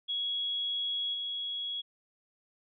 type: tone with level steps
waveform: sine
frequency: 3334 Hz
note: G#7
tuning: 6 cents sharp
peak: -30 / -33 dBFS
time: 0.08-1.82 s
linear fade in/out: 20 ms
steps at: 1.13 s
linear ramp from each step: 20 ms
effects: none